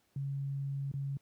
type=tone with dropouts; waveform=sine; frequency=138.59 Hz; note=C#3; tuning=in tune; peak=-33 dBFS; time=0.16-1.17 s; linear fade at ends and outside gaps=2 ms; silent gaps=0.915-0.938 s; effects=pink hiss -73 dBFS RMS until 1.21 s + high-pass 80 Hz 12 dB/octave